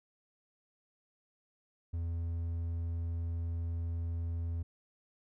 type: tone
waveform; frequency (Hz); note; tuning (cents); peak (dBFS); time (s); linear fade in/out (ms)
triangle; 84; E2; +33; -31; 1.93-4.63; 10
effects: none